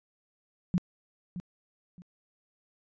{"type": "tone with echo", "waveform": "sine", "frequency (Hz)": 178.4, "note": "F3", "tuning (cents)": 37, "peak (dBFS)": -22, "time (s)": [0.74, 0.78], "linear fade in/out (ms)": 0, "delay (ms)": 620, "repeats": 2, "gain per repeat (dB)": -12, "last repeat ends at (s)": 2.02, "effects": ["resampled to 16000 Hz"]}